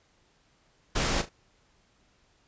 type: noise with echo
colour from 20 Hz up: pink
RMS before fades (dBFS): -27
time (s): 0.95-1.22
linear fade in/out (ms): 10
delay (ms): 37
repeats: 2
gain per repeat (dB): -12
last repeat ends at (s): 1.294
effects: pink hiss -66 dBFS RMS until 2.47 s + resampled to 16000 Hz